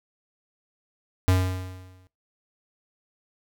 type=tone with exponential decay; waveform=square; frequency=92.5 Hz; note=F#2; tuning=in tune; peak=-16 dBFS; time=1.28-2.07 s; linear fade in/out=0 ms; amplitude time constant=170 ms; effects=noise-tail reverb RT60 0.2 s tail -18 dB re dry